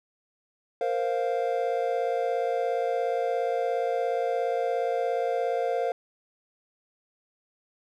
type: chord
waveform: triangle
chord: Bb suspended second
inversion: none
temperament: equal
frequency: 466.2 / 523.3 / 698.5 Hz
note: Bb4 / C5 / F5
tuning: 0 / 0 / 0 cents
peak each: -27 dBFS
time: 0.81-5.92 s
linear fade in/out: 2 ms
effects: none